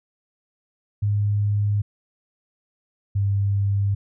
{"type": "tone pair in turn", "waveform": "sine", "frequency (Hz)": [103, 99.84], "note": ["G#2", "G2"], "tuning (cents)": [-14, 32], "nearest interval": "minor second", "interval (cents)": 54, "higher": "first", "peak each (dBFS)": -18, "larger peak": "neither", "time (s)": [[1.02, 1.82], [3.15, 3.95]], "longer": "neither", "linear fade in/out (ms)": 10, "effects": []}